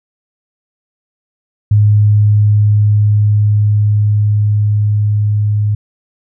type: tone with level ramp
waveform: sine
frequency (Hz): 104.7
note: G#2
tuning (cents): +15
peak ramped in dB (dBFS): -5 to -10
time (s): 1.71-5.75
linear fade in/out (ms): 5
effects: none